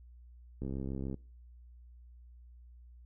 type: click train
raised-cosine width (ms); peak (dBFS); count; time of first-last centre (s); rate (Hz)
3; -26; 36; 0.62-1.143; 66.9
effects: noise-tail reverb RT60 0.4 s tail -25 dB re dry + added 60 Hz sine -52 dBFS peak until 3.05 s